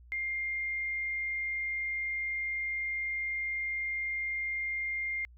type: tone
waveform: sine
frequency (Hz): 2112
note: C7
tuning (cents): +16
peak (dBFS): -31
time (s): 0.12-5.25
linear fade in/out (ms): 0
effects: added 60 Hz sine -52 dBFS peak until 5.37 s